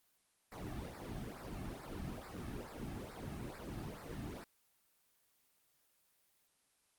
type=noise with flanger; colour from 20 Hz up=brown; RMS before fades=-45 dBFS; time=0.52-4.44 s; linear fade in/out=0 ms; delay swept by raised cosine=0.31 to 2.11 ms; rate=2.3 Hz; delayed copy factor=-0.9; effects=white hiss -75 dBFS RMS until 6.98 s + Opus 24 kbps